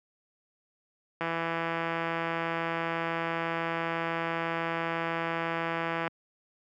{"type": "click train", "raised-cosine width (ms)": 0.5, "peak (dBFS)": -16, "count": 809, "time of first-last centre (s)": [1.21, 6.077], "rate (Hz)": 166, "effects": ["high-pass 150 Hz 12 dB/octave"]}